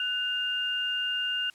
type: tone pair together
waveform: sine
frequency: 1489.6 / 2812 Hz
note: F#6 / F7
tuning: +11 / +11 cents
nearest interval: major seventh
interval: 1100 cents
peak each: -32 / -28 dBFS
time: 0-1.5 s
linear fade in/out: 2 ms
effects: white hiss -59 dBFS RMS until 1.54 s + low-pass 9000 Hz 12 dB/octave